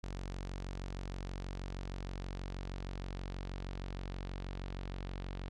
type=tone with low-pass filter sweep; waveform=sawtooth; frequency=46.32 Hz; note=F#1; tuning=3 cents sharp; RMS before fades=-42 dBFS; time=0.03-5.49 s; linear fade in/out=10 ms; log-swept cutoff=6300 to 4000 Hz; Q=1.3; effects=none